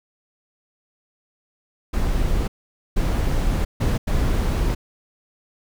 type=noise bursts at uneven times; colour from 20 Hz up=brown; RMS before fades=-20 dBFS; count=4; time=1.93-2.48 / 2.96-3.65 / 3.8-3.98 / 4.07-4.75 s; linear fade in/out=10 ms; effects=none